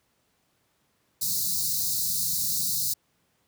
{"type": "band-stop noise", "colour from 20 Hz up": "white", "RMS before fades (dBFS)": -27, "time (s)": [1.21, 2.94], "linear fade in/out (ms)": 10, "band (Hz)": [210, 3900], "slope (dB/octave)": 96, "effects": ["pink hiss -70 dBFS RMS until 3.47 s", "high-pass 80 Hz 12 dB/octave"]}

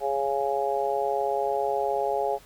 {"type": "harmonic tone", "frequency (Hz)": 138.59, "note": "C#3", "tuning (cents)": 0, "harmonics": [3, 4, 5, 6], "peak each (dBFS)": [-29, -29, -29, -29], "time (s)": [0, 2.39], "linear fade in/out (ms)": 50, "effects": ["pink hiss -53 dBFS RMS until 2.45 s"]}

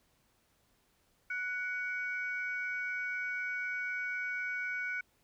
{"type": "tone pair together", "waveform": "sine", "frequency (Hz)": [1480, 2248], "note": ["F#6", "C#7"], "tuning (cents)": [0, 24], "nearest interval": "perfect fifth", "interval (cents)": 724, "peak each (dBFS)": [-35, -37], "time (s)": [1.3, 5.01], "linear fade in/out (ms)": 5, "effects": ["tanh soft clip ceiling -26 dBFS", "pink hiss -72 dBFS RMS until 5.23 s"]}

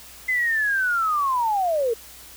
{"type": "linear sweep", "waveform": "sine", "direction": "down", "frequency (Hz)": [2051, 440], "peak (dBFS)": -19, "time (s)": [0.28, 1.94], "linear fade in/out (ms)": 10, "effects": ["added 60 Hz sine -53 dBFS peak until 2.36 s", "white hiss -44 dBFS RMS until 2.36 s"]}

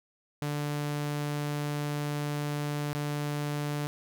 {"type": "tone with dropouts", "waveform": "sawtooth", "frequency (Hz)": 146.83, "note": "D3", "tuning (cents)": 0, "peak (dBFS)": -26, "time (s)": [0.42, 3.87], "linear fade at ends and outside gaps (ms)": 0, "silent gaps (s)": [2.93, 2.95], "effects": []}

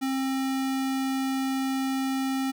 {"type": "tone", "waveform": "square", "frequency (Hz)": 266.4, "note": "C4", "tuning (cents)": 31, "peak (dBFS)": -26, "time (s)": [0.01, 2.52], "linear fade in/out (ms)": 20, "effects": []}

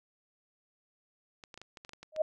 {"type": "clicks", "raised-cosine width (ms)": 0.2, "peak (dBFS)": -30, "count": 10, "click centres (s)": [1.438, 1.542, 1.576, 1.616, 1.772, 1.849, 1.893, 1.934, 2.03, 2.163]}
{"type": "tone with exponential growth", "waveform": "sine", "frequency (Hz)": 622.3, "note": "D#5", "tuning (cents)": 0, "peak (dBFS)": -21, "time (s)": [2.12, 2.22], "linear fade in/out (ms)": 5, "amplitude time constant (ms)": 21}
{"effects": []}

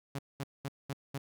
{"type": "tone bursts", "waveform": "sawtooth", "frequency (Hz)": 138.59, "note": "C#3", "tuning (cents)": 0, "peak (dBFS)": -31, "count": 5, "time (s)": [0.15, 1.18], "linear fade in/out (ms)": 5, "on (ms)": 38, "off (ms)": 210, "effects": []}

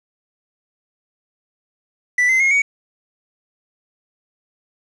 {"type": "tone with pitch steps", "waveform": "triangle", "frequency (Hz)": [1975.5, 2062, 2152, 2246], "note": ["B6", "C7", "C7", "C#7"], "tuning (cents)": [0, -26, 48, 22], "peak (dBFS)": -11, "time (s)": [2.18, 2.62], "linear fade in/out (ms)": 5, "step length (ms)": 110, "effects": ["resampled to 22050 Hz", "7-bit"]}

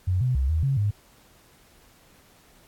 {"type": "tone with pitch steps", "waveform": "sine", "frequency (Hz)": [91.6, 126.8, 66.1, 79.5, 136.3, 103.1], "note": ["F#2", "B2", "C2", "D#2", "C#3", "G#2"], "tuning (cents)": [-17, 46, 18, 38, -29, -12], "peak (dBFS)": -20, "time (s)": [0.07, 0.91], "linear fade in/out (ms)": 10, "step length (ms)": 140, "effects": ["pink hiss -57 dBFS RMS until 2.67 s", "AAC 64 kbps"]}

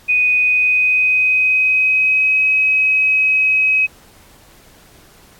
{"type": "tone with pitch glide", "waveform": "sine", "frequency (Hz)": [2489, 2541], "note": ["D#7", "D#7"], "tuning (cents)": [0, 36], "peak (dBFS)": -11, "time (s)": [0.08, 3.87], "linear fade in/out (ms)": 20, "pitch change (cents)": 36, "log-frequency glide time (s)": [0.36, 2.44], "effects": ["pink hiss -47 dBFS RMS until 5.39 s", "AAC 64 kbps"]}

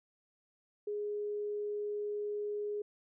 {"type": "tone", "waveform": "sine", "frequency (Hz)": 415.3, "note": "G#4", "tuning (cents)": 0, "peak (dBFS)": -34, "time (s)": [0.87, 2.82], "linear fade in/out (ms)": 5, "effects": []}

